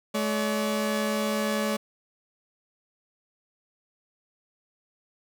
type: tone pair together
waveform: sawtooth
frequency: 213.9 / 571 Hz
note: A3 / D5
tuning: -49 / -49 cents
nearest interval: octave + perfect fourth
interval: 1700 cents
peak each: -23 / -25 dBFS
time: 0.14-1.77 s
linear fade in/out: 10 ms
effects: none